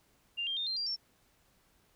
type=tone with pitch steps; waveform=sine; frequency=2795 / 3192 / 3646 / 4164 / 4755 / 5431 Hz; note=F7 / G7 / A#7 / C8 / D8 / F8; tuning=+1 / +31 / -39 / -9 / +21 / -49 cents; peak=-32 dBFS; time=0.37-0.964 s; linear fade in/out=20 ms; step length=99 ms; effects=pink hiss -69 dBFS RMS until 1.95 s